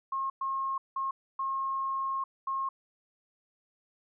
sine tone bursts at uneven times, 1077 Hz, C6, 50 cents sharp, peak -29 dBFS, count 5, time 0.12-0.3 / 0.41-0.78 / 0.96-1.11 / 1.39-2.24 / 2.47-2.69 s, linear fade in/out 5 ms, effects none

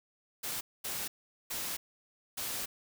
white noise bursts at uneven times, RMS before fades -37 dBFS, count 4, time 0.43-0.61 / 0.84-1.08 / 1.5-1.77 / 2.37-2.66 s, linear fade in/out 10 ms, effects none

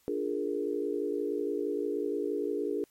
sine chord, Bb dominant seventh, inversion first, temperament equal, 293.7 / 349.2 / 415.3 / 466.2 Hz, D4 / F4 / Ab4 / Bb4, 0 / 0 / 0 / 0 cents, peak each -35 / -36 / -32 / -36 dBFS, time 0.08-2.84 s, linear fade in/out 0 ms, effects white hiss -67 dBFS RMS until 2.9 s + MP3 64 kbps

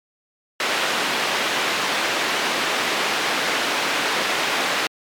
white band-pass noise, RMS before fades -22 dBFS, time 0.6-4.87 s, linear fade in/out 2 ms, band 270 to 2900 Hz, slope 12 dB/octave, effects MP3 96 kbps

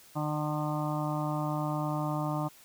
harmonic tone with a mistuned harmonic, 150.8 Hz, D3, 46 cents sharp, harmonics 1 / 2 / 4 / 5 / 6 / 7 / 8, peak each -32 / -35 / -38 / -39 / -40 / -40 / -41 dBFS, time 0.15-2.49 s, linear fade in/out 20 ms, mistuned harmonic 8, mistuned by +17 cents, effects white hiss -56 dBFS RMS until 2.64 s

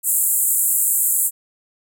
pink band-pass noise, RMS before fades -18 dBFS, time 0.03-1.31 s, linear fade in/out 50 ms, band 7400 to 16000 Hz, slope 96 dB/octave, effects none

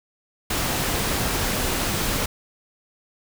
pink noise, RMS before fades -24 dBFS, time 0.5-2.26 s, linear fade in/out 5 ms, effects none

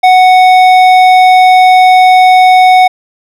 triangle tone with hard clipping, 740 Hz, F#5, in tune, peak -3 dBFS, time 0.03-2.88 s, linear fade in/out 10 ms, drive 14 dB, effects none

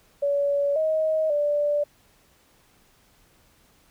sine tone with pitch steps, 568 / 630 / 586 Hz, C#5 / D#5 / D5, +42 / +21 / -4 cents, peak -20 dBFS, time 0.22-1.84 s, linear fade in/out 10 ms, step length 540 ms, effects pink hiss -60 dBFS RMS until 3.9 s

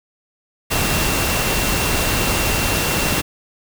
sine tone in noise, 2730 Hz, F7, 40 cents flat, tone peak -27 dBFS, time 0.7-3.22 s, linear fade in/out 20 ms, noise pink, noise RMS -19 dBFS, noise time 0.7-3.22 s, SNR -11 dB, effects none

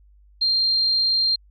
sine tone, 4186 Hz, C8, in tune, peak -17 dBFS, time 0.41-1.36 s, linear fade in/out 10 ms, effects added 50 Hz sine -50 dBFS peak until 1.5 s

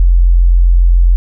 sine tone, 43.62 Hz, F1, 1 cent flat, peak -4 dBFS, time 0-1.16 s, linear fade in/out 0 ms, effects none

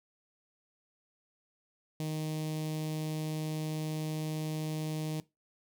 sawtooth tone with notch filter, 155.56 Hz, D#3, in tune, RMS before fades -35 dBFS, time 2-5.2 s, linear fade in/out 0 ms, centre 1400 Hz, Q 0.65, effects noise-tail reverb RT60 0.2 s tail -19 dB re dry

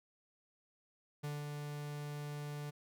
45% pulse tone with ADSR envelope, 146.83 Hz, D3, in tune, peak -38 dBFS, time 1.23-2.71 s, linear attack 14 ms, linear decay 190 ms, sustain -3 dB, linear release 17 ms, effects none

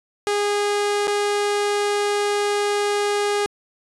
sawtooth tone with dropouts, 410.5 Hz, G#4, 20 cents flat, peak -15 dBFS, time 0.27-3.46 s, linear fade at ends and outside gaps 0 ms, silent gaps 1.071-1.078 s, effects resampled to 24000 Hz

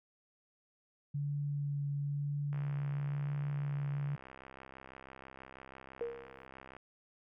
sine tone with vibrato, 143.4 Hz, D3, 41 cents flat, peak -33 dBFS, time 1.14-4.16 s, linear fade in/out 10 ms, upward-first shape triangle, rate 1 Hz, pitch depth 13 cents each way
click train, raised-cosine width 0.5 ms, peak -35 dBFS, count 281, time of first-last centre 2.53-6.766 s, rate 66.1 Hz
sine tone with exponential decay, 470 Hz, A#4, 14 cents sharp, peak -32 dBFS, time 6.01-6.46 s, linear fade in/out 1 ms, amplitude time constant 97 ms
effects none

